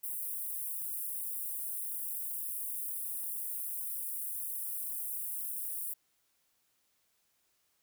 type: high-pass noise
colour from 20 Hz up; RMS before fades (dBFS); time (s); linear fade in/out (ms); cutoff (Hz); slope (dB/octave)
white; -38; 0.03-5.94; 10; 9300; 48
effects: white hiss -75 dBFS RMS until 7.82 s